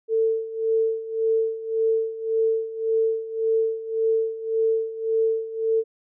sine tone with tremolo, 447 Hz, A4, 27 cents sharp, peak -17 dBFS, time 0.08-5.84 s, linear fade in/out 50 ms, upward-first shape sine, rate 1.8 Hz, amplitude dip 80%, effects none

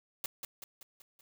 white noise with echo, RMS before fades -36 dBFS, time 0.24-0.26 s, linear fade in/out 2 ms, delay 190 ms, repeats 5, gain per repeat -5 dB, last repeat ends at 1.21 s, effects none

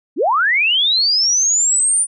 sine linear sweep, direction up, 220 to 9397 Hz, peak -12 dBFS, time 0.16-2.07 s, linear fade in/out 50 ms, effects none

